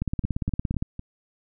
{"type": "two click trains", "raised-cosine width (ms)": 5, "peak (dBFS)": [-13, -21], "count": [15, 4], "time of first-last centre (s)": [[0.02, 0.825], [0.24, 0.994]], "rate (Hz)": [17.4, 3.98], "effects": []}